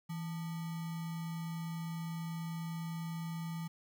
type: tone with sample-and-hold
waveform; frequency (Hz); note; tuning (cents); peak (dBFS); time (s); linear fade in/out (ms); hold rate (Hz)
sine; 164.81; E3; 0; -37; 0.09-3.68; 10; 1050
effects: none